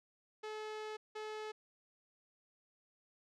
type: tone bursts at uneven times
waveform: sawtooth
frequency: 430 Hz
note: A4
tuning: 40 cents flat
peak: -38 dBFS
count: 2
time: 0.43-0.97 / 1.15-1.52 s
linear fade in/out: 10 ms
effects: low-pass 5000 Hz 12 dB/octave